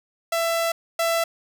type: tone pair in turn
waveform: sawtooth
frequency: 667 / 667 Hz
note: E5 / E5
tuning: +20 / +20 cents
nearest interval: unison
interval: 0 cents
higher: neither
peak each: -17 / -16 dBFS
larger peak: second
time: 0.32-0.72 / 0.99-1.24 s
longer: first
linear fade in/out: 5 ms
effects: none